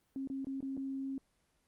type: tone with dropouts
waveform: sine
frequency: 269.6 Hz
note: C#4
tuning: 48 cents flat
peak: -36 dBFS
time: 0.16-1.18 s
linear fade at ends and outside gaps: 1 ms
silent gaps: 0.274-0.3 / 0.446-0.469 / 0.606-0.627 / 0.768-0.775 s
effects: pink hiss -75 dBFS RMS until 1.67 s + Opus 24 kbps